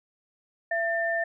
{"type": "tone pair together", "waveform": "sine", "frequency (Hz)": [671.6, 1793], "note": ["E5", "A6"], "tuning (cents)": [32, 32], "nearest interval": "octave + perfect fourth", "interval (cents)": 1700, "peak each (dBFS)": -27, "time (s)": [0.71, 1.24], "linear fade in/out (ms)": 5, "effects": []}